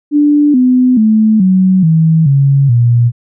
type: tone with pitch steps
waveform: sine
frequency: 293.7 / 252.7 / 217.5 / 187.17 / 161.07 / 138.61 / 119.28 Hz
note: D4 / B3 / A3 / F#3 / E3 / C#3 / A#2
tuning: 0 / +40 / -20 / +20 / -40 / 0 / +40 cents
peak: -5 dBFS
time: 0.11-3.12 s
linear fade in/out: 50 ms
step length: 430 ms
effects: none